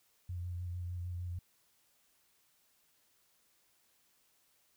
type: tone with vibrato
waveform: sine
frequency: 88.4 Hz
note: F2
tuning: 22 cents sharp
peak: -37 dBFS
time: 0.29-1.39 s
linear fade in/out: 5 ms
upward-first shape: sine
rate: 6.6 Hz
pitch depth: 24 cents each way
effects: white hiss -72 dBFS RMS until 4.76 s